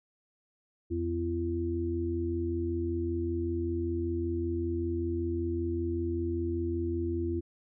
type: harmonic tone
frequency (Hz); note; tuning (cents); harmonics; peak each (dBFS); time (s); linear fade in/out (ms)
85.2; F2; -42; 1 / 3 / 4; -33 / -38 / -31; 0.9-7.41; 20
effects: none